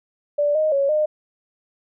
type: tone with pitch steps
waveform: sine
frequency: 584 / 621 / 555 / 610 Hz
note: D5 / D#5 / C#5 / D#5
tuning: -10 / -3 / +2 / -34 cents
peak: -16 dBFS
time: 0.38-1.06 s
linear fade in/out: 10 ms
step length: 170 ms
effects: none